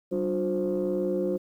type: tone cluster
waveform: sine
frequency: 191.8 / 297.3 / 359.1 / 525 Hz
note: G3 / D4 / F4 / C5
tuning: -37 / +21 / +48 / +6 cents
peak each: -30 / -33 / -27 / -29 dBFS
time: 0.11-1.38 s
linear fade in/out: 20 ms
effects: tanh soft clip ceiling -18 dBFS + 10-bit